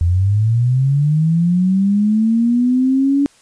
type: linear sweep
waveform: sine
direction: up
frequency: 82.41 to 284.9 Hz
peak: -11 dBFS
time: 0.01-3.26 s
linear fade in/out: 0 ms
effects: white hiss -51 dBFS RMS until 3.41 s + resampled to 22050 Hz